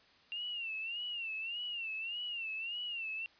sine tone with vibrato, 2761 Hz, F7, 20 cents flat, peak -37 dBFS, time 0.32-3.26 s, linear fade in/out 0 ms, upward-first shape sine, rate 1.7 Hz, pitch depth 110 cents each way, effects white hiss -64 dBFS RMS until 3.39 s + resampled to 11025 Hz

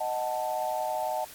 sine chord, D# diminished, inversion none, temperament equal, 622.3 / 740 / 880 Hz, D#5 / F#5 / A5, 0 / 0 / 0 cents, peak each -32 dBFS, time 0-1.25 s, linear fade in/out 10 ms, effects white hiss -47 dBFS RMS until 1.34 s + AAC 64 kbps

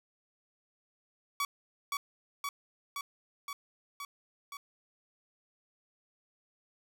sawtooth tone with echo, 1134 Hz, C#6, 39 cents sharp, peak -26 dBFS, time 1.4-1.45 s, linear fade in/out 2 ms, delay 520 ms, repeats 6, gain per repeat -2 dB, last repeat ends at 4.57 s, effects none

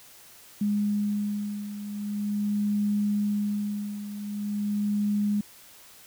sine beating tone pair, 206.2 / 206.63 Hz, G#3 / G#3, -12 / -9 cents, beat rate 0.43 Hz, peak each -26 / -31 dBFS, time 0.61-5.41 s, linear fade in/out 5 ms, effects white hiss -51 dBFS RMS until 6.06 s

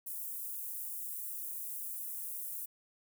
white high-pass noise, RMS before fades -41 dBFS, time 0.06-2.66 s, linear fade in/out 10 ms, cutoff 9800 Hz, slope 24 dB/octave, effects none

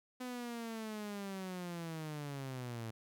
sawtooth linear sweep, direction down, 253.3 to 110 Hz, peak -37 dBFS, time 0.2-2.91 s, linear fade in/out 10 ms, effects none

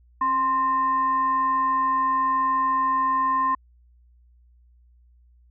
sine tone with frequency modulation, 1046.5 Hz, C6, in tune, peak -19 dBFS, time 0.21-3.55 s, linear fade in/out 5 ms, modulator 777 Hz, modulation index 0.32, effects added 60 Hz sine -53 dBFS peak until 5.5 s

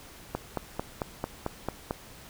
click train, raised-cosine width 1 ms, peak -15 dBFS, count 8, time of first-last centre 0.35-1.909 s, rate 4.49 Hz, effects pink hiss -49 dBFS RMS until 2.29 s

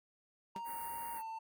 triangle tone with pitch glide, 932 to 894 Hz, A#5 to A5, -1 to +27 cents, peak -39 dBFS, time 0.55-1.39 s, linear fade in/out 10 ms, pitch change -72 cents, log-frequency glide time 1.15-1.2 s
sawtooth tone with exponential decay, 196 Hz, G3, in tune, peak -39 dBFS, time 0.56-0.64 s, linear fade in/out 2 ms, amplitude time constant 16 ms
white band-stop noise, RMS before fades -48 dBFS, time 0.64-1.23 s, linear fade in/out 50 ms, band 2200 to 8800 Hz, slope 96 dB/octave
effects none

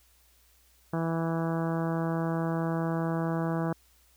harmonic tone, 164.6 Hz, E3, 2 cents flat, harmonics 1 / 2 / 3 / 4 / 5 / 6 / 7 / 8 / 9 / 10, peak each -29 / -33 / -37 / -37 / -40 / -42 / -42 / -46 / -45 / -49 dBFS, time 0.93-3.73 s, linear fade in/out 5 ms, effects added 60 Hz sine -64 dBFS peak until 4.16 s + white hiss -64 dBFS RMS until 4.16 s

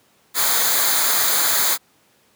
white noise with comb filter, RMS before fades -18 dBFS, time 0.34-1.78 s, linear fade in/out 50 ms, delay 0.36 ms, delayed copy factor -0.7, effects pink hiss -58 dBFS RMS until 2.35 s + high-pass 150 Hz 12 dB/octave

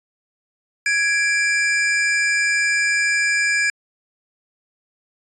square tone pair together, 1661 / 2349 Hz, G#6 / D7, 0 / 0 cents, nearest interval tritone, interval 600 cents, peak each -20 dBFS, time 0.86-3.7 s, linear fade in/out 2 ms, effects resampled to 24000 Hz

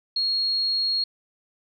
sine tone, 4290 Hz, C8, 42 cents sharp, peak -21 dBFS, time 0.16-1.04 s, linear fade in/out 5 ms, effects none

